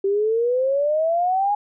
sine exponential sweep, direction up, 387.4 to 834 Hz, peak -17 dBFS, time 0.04-1.55 s, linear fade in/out 5 ms, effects none

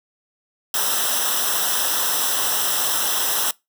white noise with comb filter, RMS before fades -21 dBFS, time 0.74-3.51 s, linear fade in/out 2 ms, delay 0.44 ms, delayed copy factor -0.85, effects noise-tail reverb RT60 0.2 s tail -23 dB re dry

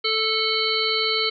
harmonic tone with a mistuned harmonic, 440 Hz, A4, in tune, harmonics 1 / 3 / 5 / 7 / 9 / 10, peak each -27 / -29 / -27 / -27 / -26 / -26 dBFS, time 0.04-1.3 s, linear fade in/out 10 ms, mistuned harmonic 9, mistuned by +20 cents, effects none

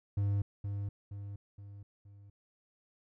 triangle tone with echo, 100.7 Hz, G2, 47 cents sharp, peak -26 dBFS, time 0.17-0.42 s, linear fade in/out 5 ms, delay 470 ms, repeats 4, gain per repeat -6 dB, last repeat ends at 2.3 s, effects none

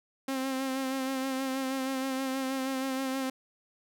sawtooth tone with vibrato, 265 Hz, C4, 22 cents sharp, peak -26 dBFS, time 0.28-3.3 s, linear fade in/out 5 ms, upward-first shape sine, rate 6.3 Hz, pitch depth 30 cents each way, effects none

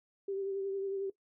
sine tone with vibrato, 391.1 Hz, G4, 4 cents flat, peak -33 dBFS, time 0.28-1.1 s, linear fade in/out 5 ms, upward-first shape triangle, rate 11 Hz, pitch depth 33 cents each way, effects noise-tail reverb RT60 0.1 s tail -17 dB re dry

